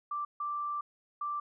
sine tone bursts at uneven times, 1174.7 Hz, D6, in tune, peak -32 dBFS, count 3, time 0.11-0.25 / 0.4-0.81 / 1.21-1.4 s, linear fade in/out 5 ms, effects none

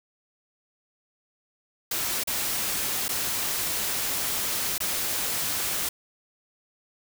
white noise with dropouts, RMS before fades -28 dBFS, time 1.91-5.89 s, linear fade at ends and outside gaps 5 ms, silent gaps 2.237-2.273 / 3.082-3.09 / 4.781-4.803 s, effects none

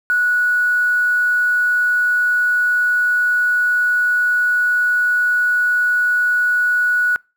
sine tone with quantisation, 1467 Hz, F#6, 15 cents flat, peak -13 dBFS, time 0.1-7.16 s, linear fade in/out 0 ms, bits 6, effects noise-tail reverb RT60 0.3 s tail -26 dB re dry

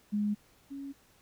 sine tone pair in turn, 207.7 / 277.2 Hz, G#3 / C#4, 0 / 0 cents, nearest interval perfect fourth, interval 500 cents, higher second, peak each -27 / -38 dBFS, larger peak first, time 0.12-0.35 / 0.7-0.93 s, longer neither, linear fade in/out 20 ms, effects pink hiss -64 dBFS RMS until 1.21 s

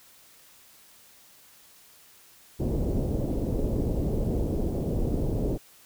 pink low-pass noise, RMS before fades -27 dBFS, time 2.59-5.58 s, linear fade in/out 20 ms, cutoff 520 Hz, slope 24 dB/octave, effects white hiss -55 dBFS RMS until 5.85 s

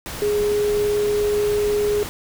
sine tone in noise, 415.3 Hz, G#4, in tune, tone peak -17 dBFS, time 0.22-2.03 s, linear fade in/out 0 ms, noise pink, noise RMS -31 dBFS, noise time 0.06-2.09 s, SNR +11 dB, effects none

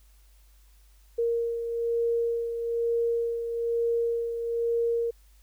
sine beating tone pair, 466.2 / 467.3 Hz, A#4 / A#4, 0 / +4 cents, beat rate 1.1 Hz, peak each -25 / -34 dBFS, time 1.18-5.11 s, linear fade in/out 10 ms, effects added 50 Hz sine -54 dBFS peak until 5.42 s + white hiss -65 dBFS RMS until 5.42 s

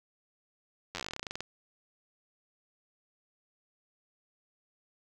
slowing click train, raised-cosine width 0.2 ms, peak -19 dBFS, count 19, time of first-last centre 0.95-1.406 s, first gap 10 ms, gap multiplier 1.1, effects none

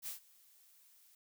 blue noise with ADSR envelope, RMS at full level -41 dBFS, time 0.02-1.15 s, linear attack 54 ms, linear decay 120 ms, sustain -24 dB, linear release 3 ms, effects none

